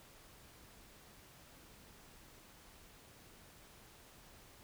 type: silence
effects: pink hiss -60 dBFS RMS until 4.63 s